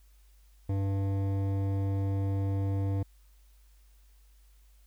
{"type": "tone with hard clipping", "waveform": "triangle", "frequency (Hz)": 98, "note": "G2", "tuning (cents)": 0, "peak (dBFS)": -29, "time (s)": [0.69, 3.03], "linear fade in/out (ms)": 5, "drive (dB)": 17, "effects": ["added 50 Hz sine -56 dBFS peak until 4.86 s", "white hiss -69 dBFS RMS until 4.86 s"]}